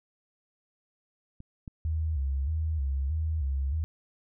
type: clicks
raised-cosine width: 5 ms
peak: -32 / -27 dBFS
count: 2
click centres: 1.404 / 1.678 s
type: tone with vibrato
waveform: sine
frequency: 73.42 Hz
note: D2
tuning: in tune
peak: -26 dBFS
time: 1.85-3.84 s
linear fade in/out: 0 ms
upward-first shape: square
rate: 1.6 Hz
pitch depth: 130 cents each way
effects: none